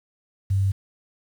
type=tone; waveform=sine; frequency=97.2 Hz; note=G2; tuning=14 cents flat; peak=-18 dBFS; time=0.5-0.72 s; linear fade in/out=10 ms; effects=8-bit